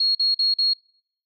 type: tone bursts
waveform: sine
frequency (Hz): 4299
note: C8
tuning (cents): +46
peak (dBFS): -17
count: 4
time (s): 0-0.735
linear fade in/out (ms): 5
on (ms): 150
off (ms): 45
effects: noise-tail reverb RT60 0.6 s tail -24 dB re dry